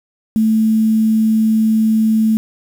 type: tone with quantisation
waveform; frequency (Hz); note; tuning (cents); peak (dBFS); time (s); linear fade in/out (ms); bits
sine; 220; A3; 0; -10; 0.36-2.37; 0; 6
effects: none